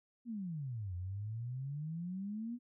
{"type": "exponential two-way sweep", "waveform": "sine", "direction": "down then up", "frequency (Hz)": [246.9, 87.2, 246.9], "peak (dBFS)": -38, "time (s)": [0.25, 2.59], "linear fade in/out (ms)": 50, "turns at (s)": 0.95, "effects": []}